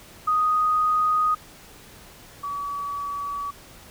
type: tone pair in turn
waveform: sine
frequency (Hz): 1244.5 / 1140.8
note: D#6 / C#6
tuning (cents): 0 / +49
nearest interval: major second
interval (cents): 151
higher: first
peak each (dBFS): -18 / -27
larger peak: first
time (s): 0.27-1.35 / 2.43-3.51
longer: neither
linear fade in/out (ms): 10
effects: pink hiss -47 dBFS RMS until 3.9 s